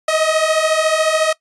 sawtooth beating tone pair, 622.3 / 636.3 Hz, D#5 / D#5, 0 / +39 cents, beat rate 14 Hz, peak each -14 / -12 dBFS, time 0.08-1.33 s, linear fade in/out 5 ms, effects noise-tail reverb RT60 0.1 s tail -20 dB re dry + resampled to 24000 Hz

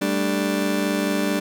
30% pulse chord, G suspended second, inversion none, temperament just, 196 / 220.5 / 294 Hz, G3 / A3 / D4, 0 / +4 / +2 cents, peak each -22 / -25 / -21 dBFS, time 0.01-1.4 s, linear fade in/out 10 ms, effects none

